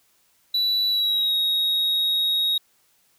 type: tone with pitch glide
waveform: triangle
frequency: 3949 to 3775 Hz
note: B7 to A#7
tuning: -1 to +21 cents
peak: -18 dBFS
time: 0.54-2.58 s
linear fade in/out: 5 ms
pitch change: -78 cents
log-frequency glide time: 0.89-1.34 s
effects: white hiss -63 dBFS RMS until 3.18 s